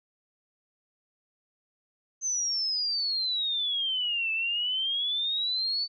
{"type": "exponential two-way sweep", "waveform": "sine", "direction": "down then up", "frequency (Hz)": [6272, 2622, 4541], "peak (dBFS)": -26, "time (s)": [2.21, 5.88], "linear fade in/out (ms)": 50, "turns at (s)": 4.32, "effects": []}